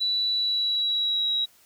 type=tone with pitch glide; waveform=sine; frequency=3951 to 3856 Hz; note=B7 to B7; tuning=0 to -42 cents; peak=-22 dBFS; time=0-1.46 s; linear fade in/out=20 ms; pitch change=-42 cents; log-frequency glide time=0.31-1.32 s; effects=white hiss -58 dBFS RMS until 1.65 s